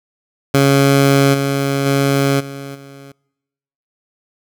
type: tone with level steps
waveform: 15% pulse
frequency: 138.6 Hz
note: C#3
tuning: in tune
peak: -3 / -9 / -6 / -21 / -29 dBFS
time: 0.54-3.12 s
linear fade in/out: 5 ms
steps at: 1.33 / 1.85 / 2.39 / 2.74 s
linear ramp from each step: 20 ms
effects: noise-tail reverb RT60 1.0 s tail -26 dB re dry